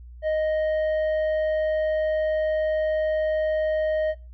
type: tone with tanh clipping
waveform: sine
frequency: 622.3 Hz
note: D#5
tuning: in tune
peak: -22 dBFS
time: 0.22-4.15 s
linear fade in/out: 50 ms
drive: 6 dB
effects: noise-tail reverb RT60 0.3 s tail -23 dB re dry + added 60 Hz sine -40 dBFS peak until 4.33 s